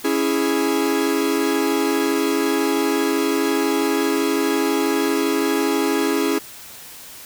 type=chord; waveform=45% pulse; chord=C# minor; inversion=none; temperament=equal; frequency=277.2 / 329.6 / 415.3 Hz; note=C#4 / E4 / G#4; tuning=0 / 0 / 0 cents; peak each=-22 dBFS; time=0.04-6.39 s; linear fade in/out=10 ms; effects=white hiss -39 dBFS RMS until 7.25 s